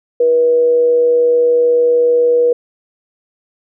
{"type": "tone with amplitude modulation", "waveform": "sine", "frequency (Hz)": 483.4, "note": "B4", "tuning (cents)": -37, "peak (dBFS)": -7, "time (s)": [0.2, 2.53], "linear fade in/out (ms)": 5, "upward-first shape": "sine", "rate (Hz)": 156, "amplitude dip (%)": 25, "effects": []}